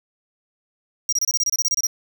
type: tone bursts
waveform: square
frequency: 5700 Hz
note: F8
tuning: 34 cents sharp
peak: -18 dBFS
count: 13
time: 1.09-1.869 s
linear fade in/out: 2 ms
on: 35 ms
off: 27 ms
effects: none